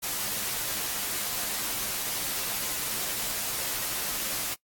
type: noise with comb filter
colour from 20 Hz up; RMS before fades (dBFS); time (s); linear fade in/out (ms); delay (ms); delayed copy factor
white; -31; 0.02-4.55; 20; 12; -0.6
effects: noise-tail reverb RT60 0.1 s tail -20 dB re dry + AAC 64 kbps